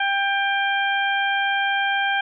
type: harmonic tone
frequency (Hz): 793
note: G5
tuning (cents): +20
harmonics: 1 / 2 / 3 / 4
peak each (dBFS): -23 / -22 / -28 / -29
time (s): 0-2.21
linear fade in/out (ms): 5
effects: none